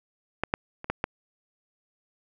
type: clicks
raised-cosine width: 0.5 ms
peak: -10 / -8 / -23 / -11 / -10 dBFS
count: 5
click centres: 0.436 / 0.539 / 0.844 / 0.9 / 1.041 s
effects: none